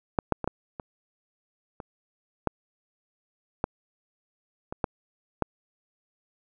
clicks, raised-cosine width 1 ms, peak -8 / -7 / -16 / -12 / -21 / -23 / -9 / -10 / -20 / -10 / -9 dBFS, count 11, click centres 0.188 / 0.323 / 0.443 / 0.476 / 0.798 / 1.802 / 2.473 / 3.641 / 4.725 / 4.842 / 5.423 s, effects none

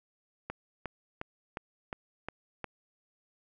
click train, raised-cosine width 0.5 ms, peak -21 dBFS, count 7, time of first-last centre 0.5-2.643 s, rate 2.8 Hz, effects none

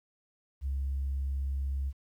sine tone, 68.2 Hz, C#2, 28 cents flat, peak -28 dBFS, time 0.61-1.93 s, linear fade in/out 50 ms, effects tanh soft clip ceiling -26 dBFS + 11-bit

